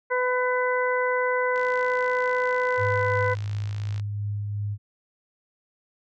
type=harmonic tone; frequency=501 Hz; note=B4; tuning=25 cents sharp; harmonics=1 / 2 / 3 / 4; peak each=-24 / -27 / -29 / -30 dBFS; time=0.1-3.35 s; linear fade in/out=20 ms
type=click train; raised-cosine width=0.2 ms; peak=-25 dBFS; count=137; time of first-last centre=1.56-3.997 s; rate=55.8 Hz
type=tone with tremolo; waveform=sine; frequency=102.9 Hz; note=G#2; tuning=16 cents flat; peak=-25 dBFS; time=2.77-4.78 s; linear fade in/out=50 ms; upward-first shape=triangle; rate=2.8 Hz; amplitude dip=25%
effects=none

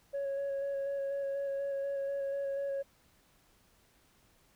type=tone with vibrato; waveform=sine; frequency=554.4 Hz; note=C#5; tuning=in tune; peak=-30 dBFS; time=0.13-2.83 s; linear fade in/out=20 ms; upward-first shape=square; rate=4.1 Hz; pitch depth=12 cents each way; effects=tanh soft clip ceiling -31 dBFS + pink hiss -67 dBFS RMS until 4.55 s

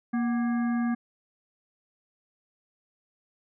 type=harmonic tone with a mistuned harmonic; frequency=235.9 Hz; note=A#3; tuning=21 cents sharp; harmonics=1 / 3 / 5 / 7 / 9; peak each=-24 / -38 / -41 / -40 / -50 dBFS; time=0.13-0.95 s; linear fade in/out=10 ms; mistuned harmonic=3; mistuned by=+93 cents; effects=none

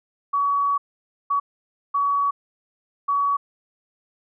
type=tone bursts at uneven times; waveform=sine; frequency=1131 Hz; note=C#6; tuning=34 cents sharp; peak=-18 dBFS; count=4; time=0.33-0.78 / 1.3-1.4 / 1.94-2.31 / 3.08-3.37 s; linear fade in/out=10 ms; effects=none

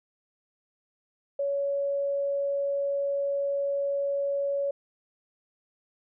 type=tone; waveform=sine; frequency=561 Hz; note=C#5; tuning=21 cents sharp; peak=-25 dBFS; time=1.39-4.71 s; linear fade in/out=5 ms; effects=none

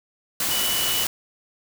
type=tone in noise; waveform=sine; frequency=2960 Hz; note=F#7; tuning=in tune; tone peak=-26 dBFS; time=0.51-1.04 s; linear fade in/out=2 ms; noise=white; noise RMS=-24 dBFS; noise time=0.4-1.07 s; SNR=-5 dB; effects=none

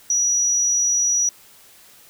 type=tone; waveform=sine; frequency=5830 Hz; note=F#8; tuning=26 cents flat; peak=-16 dBFS; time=0.1-1.29 s; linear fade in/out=2 ms; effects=white hiss -49 dBFS RMS until 2.09 s

